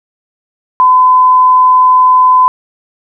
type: tone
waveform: sine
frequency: 1014 Hz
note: B5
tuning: 45 cents sharp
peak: -3 dBFS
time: 0.8-2.48 s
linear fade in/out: 0 ms
effects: none